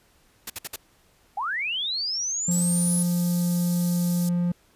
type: noise bursts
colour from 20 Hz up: white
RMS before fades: -32 dBFS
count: 4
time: 0.47-0.761 s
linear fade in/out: 5 ms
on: 30 ms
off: 57 ms
type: linear sweep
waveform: sine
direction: up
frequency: 739 to 10548 Hz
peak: -25 dBFS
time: 1.37-3.03 s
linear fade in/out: 5 ms
type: tone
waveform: triangle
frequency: 175.1 Hz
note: F3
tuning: 5 cents sharp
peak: -19 dBFS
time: 2.48-4.52 s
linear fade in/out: 5 ms
type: high-pass noise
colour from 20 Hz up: white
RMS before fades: -35 dBFS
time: 2.51-4.29 s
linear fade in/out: 2 ms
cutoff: 4400 Hz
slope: 24 dB/octave
effects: pink hiss -61 dBFS RMS until 4.75 s + resampled to 32000 Hz